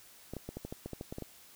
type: clicks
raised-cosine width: 2 ms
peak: -26 dBFS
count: 12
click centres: 0.336 / 0.367 / 0.49 / 0.57 / 0.65 / 0.725 / 0.86 / 0.933 / 1.011 / 1.125 / 1.184 / 1.223 s
effects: white hiss -57 dBFS RMS until 1.55 s